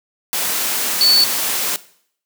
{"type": "tone in noise", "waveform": "sine", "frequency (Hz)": 4465, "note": "C#8", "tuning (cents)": 12, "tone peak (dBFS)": -10, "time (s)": [1.01, 1.24], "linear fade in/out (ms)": 0, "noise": "white", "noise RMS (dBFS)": -20, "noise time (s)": [0.33, 1.76], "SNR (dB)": 7, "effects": ["noise-tail reverb RT60 0.6 s tail -18 dB re dry", "high-pass 200 Hz 12 dB/octave"]}